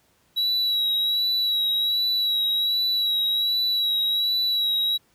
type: tone with vibrato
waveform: triangle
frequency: 3895 Hz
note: B7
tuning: 25 cents flat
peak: -19 dBFS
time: 0.36-4.98 s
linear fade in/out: 20 ms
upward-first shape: sine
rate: 1.3 Hz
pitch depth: 30 cents each way
effects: pink hiss -63 dBFS RMS until 5.14 s + high-pass 60 Hz 12 dB/octave